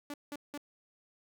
sawtooth tone bursts, 289.9 Hz, D4, 22 cents flat, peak -35 dBFS, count 3, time 0.1-0.577 s, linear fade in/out 2 ms, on 39 ms, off 180 ms, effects none

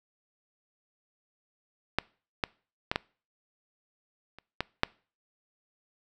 clicks, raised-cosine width 0.3 ms, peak -8 / -10 / -11 / -10 / -30 / -12 / -6 dBFS, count 7, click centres 1.986 / 2.438 / 2.915 / 2.959 / 4.386 / 4.606 / 4.834 s, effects noise-tail reverb RT60 0.4 s tail -24 dB re dry

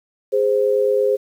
sine tone pair together, 412.3 / 521 Hz, G#4 / C5, -13 / -7 cents, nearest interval major third, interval 406 cents, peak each -17 dBFS, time 0.32-1.17 s, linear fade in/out 20 ms, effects 8-bit

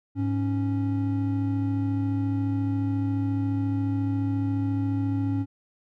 triangle tone pair together, 103.83 / 277.2 Hz, G#2 / C#4, 0 / 0 cents, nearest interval octave + perfect fourth, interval 1700 cents, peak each -24 dBFS, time 0.15-5.46 s, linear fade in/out 50 ms, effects none

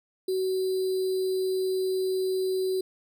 sine tone with sample-and-hold, 375.4 Hz, F#4, 25 cents sharp, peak -24 dBFS, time 0.28-2.81 s, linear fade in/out 5 ms, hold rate 4410 Hz, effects none

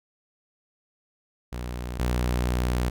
sawtooth tone pair in turn, 60.9 / 61.14 Hz, B1 / B1, -24 / -17 cents, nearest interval unison, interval 7 cents, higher second, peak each -27 / -19 dBFS, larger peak second, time 1.52-1.99 / 1.99-2.9 s, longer second, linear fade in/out 10 ms, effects none

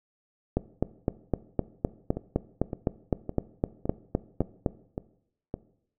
two click trains, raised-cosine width 2 ms, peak -10 / -18 dBFS, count 17 / 7, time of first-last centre 0.57-4.662 / 2.17-5.541 s, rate 3.91 / 1.78 Hz, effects noise-tail reverb RT60 0.7 s tail -18 dB re dry

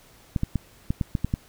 clicks, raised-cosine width 5 ms, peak -11 dBFS, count 8, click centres 0.362 / 0.434 / 0.557 / 0.905 / 1.012 / 1.152 / 1.246 / 1.339 s, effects pink hiss -54 dBFS RMS until 1.48 s

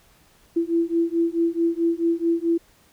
sine beating tone pair, 333 / 337.6 Hz, E4 / E4, +18 / +41 cents, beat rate 4.6 Hz, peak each -22 dBFS, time 0.56-2.58 s, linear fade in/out 10 ms, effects pink hiss -57 dBFS RMS until 2.92 s

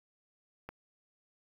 click, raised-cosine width 0.5 ms, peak -27 dBFS, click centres 0.69 s, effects 9-bit

